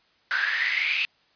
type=noise with high-pass filter sweep; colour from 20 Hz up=pink; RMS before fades=-25 dBFS; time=0.31-1.05 s; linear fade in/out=0 ms; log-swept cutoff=1500 to 2600 Hz; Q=9.2; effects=white hiss -63 dBFS RMS until 1.35 s + resampled to 11025 Hz